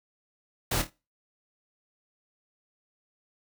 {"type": "noise with echo", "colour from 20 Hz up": "pink", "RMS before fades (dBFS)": -28, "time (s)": [0.71, 0.82], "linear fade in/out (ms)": 5, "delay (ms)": 26, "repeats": 3, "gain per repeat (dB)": -9, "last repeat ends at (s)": 0.898, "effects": ["noise-tail reverb RT60 0.3 s tail -23 dB re dry"]}